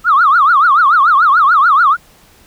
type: tone with vibrato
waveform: sine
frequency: 1244.5 Hz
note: D#6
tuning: in tune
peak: -5 dBFS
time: 0.04-1.97 s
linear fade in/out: 50 ms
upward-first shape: triangle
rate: 6.9 Hz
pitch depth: 290 cents each way
effects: tanh soft clip ceiling -1 dBFS + pink hiss -46 dBFS RMS until 2.46 s